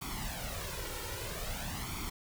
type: noise with flanger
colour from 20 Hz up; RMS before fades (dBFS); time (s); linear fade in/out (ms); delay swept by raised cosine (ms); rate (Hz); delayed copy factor
pink; -39; 0.01-2.1; 10; 0.88 to 2.18; 0.51; +0.7
effects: none